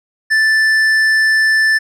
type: tone with tanh clipping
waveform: sine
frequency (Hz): 1760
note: A6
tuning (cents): 0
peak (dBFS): -11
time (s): 0.3-1.79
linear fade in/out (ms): 20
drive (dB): 9
effects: none